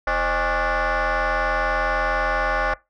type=tone with frequency modulation; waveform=sine; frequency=328.1 Hz; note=E4; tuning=8 cents flat; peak=-16 dBFS; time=0.07-2.74 s; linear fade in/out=5 ms; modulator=286 Hz; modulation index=5.3; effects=noise-tail reverb RT60 0.2 s tail -21 dB re dry + tanh soft clip ceiling -18 dBFS

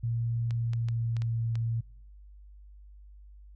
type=tone with pitch glide; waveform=sine; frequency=116.54 to 114.74 Hz; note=A#2 to A#2; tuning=0 to -27 cents; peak=-27 dBFS; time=0.03-1.81 s; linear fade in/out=10 ms; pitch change=-27 cents; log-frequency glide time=0.56-1.35 s
type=clicks; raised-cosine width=0.2 ms; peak=-27 dBFS; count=6; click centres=0.508 / 0.734 / 0.886 / 1.167 / 1.22 / 1.555 s
effects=noise-tail reverb RT60 0.7 s tail -26 dB re dry + added 50 Hz sine -48 dBFS peak until 3.55 s

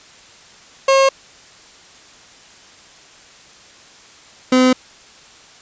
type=tone pair in turn; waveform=30% pulse; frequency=540 / 255.6 Hz; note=C#5 / C4; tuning=-45 / -40 cents; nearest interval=octave + minor second; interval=1295 cents; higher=first; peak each=-7 dBFS; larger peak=neither; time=0.88-1.09 / 4.52-4.73 s; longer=neither; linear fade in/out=5 ms; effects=white hiss -44 dBFS RMS until 5.61 s + resampled to 16000 Hz

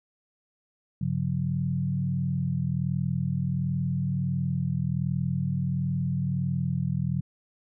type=tone cluster; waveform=sine; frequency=98.3 / 139.2 / 180.6 Hz; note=G2 / C#3 / F#3; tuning=+5 / +8 / -42 cents; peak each=-33 / -27 / -29 dBFS; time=1.01-7.21 s; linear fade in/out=5 ms; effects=none

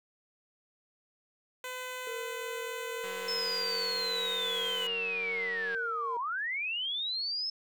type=tone; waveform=10% pulse; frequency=506 Hz; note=B4; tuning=42 cents sharp; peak=-29 dBFS; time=1.64-4.87 s; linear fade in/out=2 ms
type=tone with tremolo; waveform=triangle; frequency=462.4 Hz; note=A#4; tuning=14 cents flat; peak=-36 dBFS; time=2.07-6.17 s; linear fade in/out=2 ms; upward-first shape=sine; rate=2.5 Hz; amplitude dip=25%
type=click train; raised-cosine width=0.3 ms; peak=-29 dBFS; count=510; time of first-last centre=3.04-5.747 s; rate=188 Hz
type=linear two-way sweep; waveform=sine; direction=down then up; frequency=5274 to 932.3 to 5274 Hz; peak=-31 dBFS; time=3.28-7.5 s; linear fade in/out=5 ms; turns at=6.18 s
effects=none

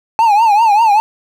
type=tone with vibrato; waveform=triangle; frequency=866 Hz; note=A5; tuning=28 cents flat; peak=-5 dBFS; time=0.19-1 s; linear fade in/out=0 ms; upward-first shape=triangle; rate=5.1 Hz; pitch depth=150 cents each way; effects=7-bit

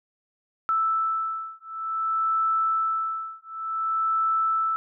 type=beating tone pair; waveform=sine; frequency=1318.5 / 1319.05 Hz; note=E6 / E6; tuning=0 / +1 cents; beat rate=0.55 Hz; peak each=-26 dBFS; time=0.69-4.76 s; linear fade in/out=0 ms; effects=none

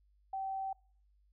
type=tone; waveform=sine; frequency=772 Hz; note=G5; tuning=27 cents flat; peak=-35 dBFS; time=0.33-0.73 s; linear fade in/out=5 ms; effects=noise-tail reverb RT60 0.5 s tail -26 dB re dry + added 50 Hz sine -66 dBFS peak until 1.32 s

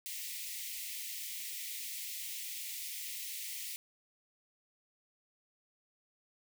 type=high-pass noise; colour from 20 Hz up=white; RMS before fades=-42 dBFS; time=0.06-3.76 s; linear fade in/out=0 ms; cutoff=1900 Hz; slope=96 dB/octave; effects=none

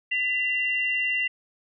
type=tone pair together; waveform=sine; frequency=2000 / 2769 Hz; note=B6 / F7; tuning=+21 / -15 cents; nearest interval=tritone; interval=564 cents; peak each=-26 / -25 dBFS; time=0.11-1.28 s; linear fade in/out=10 ms; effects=none

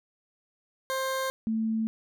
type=tone pair in turn; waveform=20% pulse / sine; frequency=528 / 222 Hz; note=C5 / A3; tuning=+16 / +16 cents; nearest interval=octave + minor third; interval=1500 cents; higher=first; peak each=-23 / -25 dBFS; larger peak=first; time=0.9-1.3 / 1.47-1.87 s; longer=neither; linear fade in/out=0 ms; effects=none

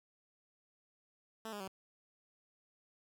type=tone with pitch steps; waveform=10% pulse; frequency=222 / 205.9 / 191.04 Hz; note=A3 / G#3 / G3; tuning=+16 / -15 / -44 cents; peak=-34 dBFS; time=1.45-1.678 s; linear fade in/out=2 ms; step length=76 ms; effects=none

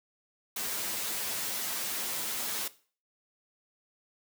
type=noise with comb filter; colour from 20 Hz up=white; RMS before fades=-34 dBFS; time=0.56-2.68 s; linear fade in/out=5 ms; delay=9.2 ms; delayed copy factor=+0.7; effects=noise-tail reverb RT60 0.4 s tail -17 dB re dry + high-pass 150 Hz 12 dB/octave

